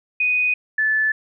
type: tone pair in turn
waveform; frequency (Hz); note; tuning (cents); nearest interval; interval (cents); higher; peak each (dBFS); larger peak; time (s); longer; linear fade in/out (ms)
sine; 2489 / 1741.6; D#7 / A6; 0 / -18; tritone; 618; first; -16; neither; 0.2-0.54 / 0.78-1.12; neither; 5
effects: none